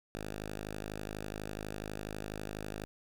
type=tone; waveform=5% pulse; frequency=52.1 Hz; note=G#1; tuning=6 cents sharp; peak=-28 dBFS; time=0.15-2.85 s; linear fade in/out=0 ms; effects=none